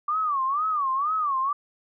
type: tone with vibrato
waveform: sine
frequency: 1161 Hz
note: D6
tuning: 20 cents flat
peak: -22 dBFS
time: 0.08-1.53 s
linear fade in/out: 5 ms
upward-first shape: sine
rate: 2.1 Hz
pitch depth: 180 cents each way
effects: none